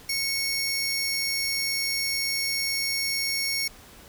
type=tone pair together; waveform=sawtooth; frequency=2200 / 5529 Hz; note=C#7 / F8; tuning=-14 / -18 cents; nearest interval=octave + major third; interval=1596 cents; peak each=-25 / -25 dBFS; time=0.09-3.68 s; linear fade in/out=5 ms; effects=pink hiss -49 dBFS RMS until 4.08 s